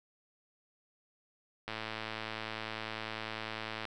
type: click train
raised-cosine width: 0.3 ms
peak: -22 dBFS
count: 240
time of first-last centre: 1.68-3.853 s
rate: 110 Hz
effects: none